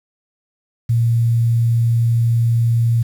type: tone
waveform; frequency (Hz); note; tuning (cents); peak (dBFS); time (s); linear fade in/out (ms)
sine; 116.54; A#2; 0; -12; 0.89-3.03; 10
effects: 7-bit